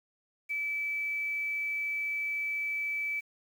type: tone with quantisation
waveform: sine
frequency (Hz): 2307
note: D7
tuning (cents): -31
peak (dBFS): -30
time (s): 0.49-3.21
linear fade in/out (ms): 20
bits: 9
effects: none